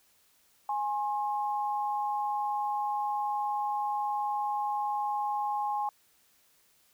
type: tone pair together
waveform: sine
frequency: 830.6 / 1069.5 Hz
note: G#5 / C6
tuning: 0 / +38 cents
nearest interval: major third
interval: 438 cents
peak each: -29 / -35 dBFS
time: 0.69-5.89 s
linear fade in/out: 2 ms
effects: white hiss -66 dBFS RMS until 6.93 s